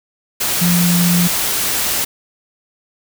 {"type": "tone in noise", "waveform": "sine", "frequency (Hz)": 174.61, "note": "F3", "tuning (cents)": 0, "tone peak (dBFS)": -12, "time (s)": [0.61, 1.28], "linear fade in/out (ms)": 10, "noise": "white", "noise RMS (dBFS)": -18, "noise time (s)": [0.4, 2.05], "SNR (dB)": 3, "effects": []}